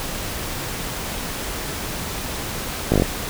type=slowing click train; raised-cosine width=2 ms; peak=-3 dBFS; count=6; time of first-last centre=2.92-3.021 s; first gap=18 ms; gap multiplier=1.06; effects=pink hiss -28 dBFS RMS until 3.29 s